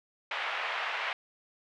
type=band-pass noise; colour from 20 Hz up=white; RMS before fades=-34 dBFS; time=0.31-1.13 s; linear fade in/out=2 ms; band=630 to 2700 Hz; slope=24 dB/octave; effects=none